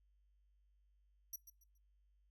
15% pulse tone with echo, 5800 Hz, F#8, 35 cents flat, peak -37 dBFS, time 1.33-1.36 s, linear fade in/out 5 ms, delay 140 ms, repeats 3, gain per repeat -12 dB, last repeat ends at 1.78 s, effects noise-tail reverb RT60 0.2 s tail -23 dB re dry + added 50 Hz sine -70 dBFS peak until 2.3 s

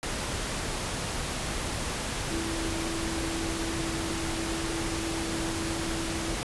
sine tone in noise, 329.6 Hz, E4, in tune, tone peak -33 dBFS, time 2.31-6.34 s, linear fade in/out 0 ms, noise pink, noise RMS -32 dBFS, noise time 0.03-6.43 s, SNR -4 dB, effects resampled to 24000 Hz

